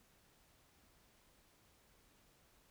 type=silence; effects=pink hiss -70 dBFS RMS until 2.7 s